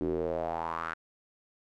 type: tone with band-pass filter sweep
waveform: square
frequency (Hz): 41.2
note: E1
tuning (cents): 0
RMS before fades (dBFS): -33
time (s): 0.01-0.94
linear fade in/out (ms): 0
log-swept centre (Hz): 320 to 1500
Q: 4.7
effects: none